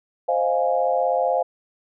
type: chord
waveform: sine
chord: F minor seventh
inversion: second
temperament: equal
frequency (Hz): 523.3 / 622.3 / 698.5 / 830.6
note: C5 / Eb5 / F5 / Ab5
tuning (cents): 0 / 0 / 0 / 0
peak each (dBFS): -22 / -26 / -22 / -26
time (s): 0.28-1.43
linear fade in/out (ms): 10
effects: none